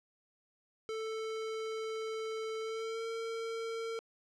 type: tone with pitch glide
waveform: square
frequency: 441.6 to 454.3 Hz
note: A4 to A#4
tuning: +6 to -45 cents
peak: -37 dBFS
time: 0.89-3.99 s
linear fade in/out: 0 ms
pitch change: +49 cents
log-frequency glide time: 2.6-3.05 s
effects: low-pass 6000 Hz 12 dB/octave